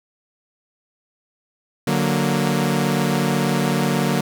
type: chord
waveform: sawtooth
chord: D augmented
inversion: none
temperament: equal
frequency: 146.83 / 185 / 233.1 Hz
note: D3 / F#3 / A#3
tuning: 0 / 0 / 0 cents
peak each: -18 dBFS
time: 1.87-4.21 s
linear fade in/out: 5 ms
effects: none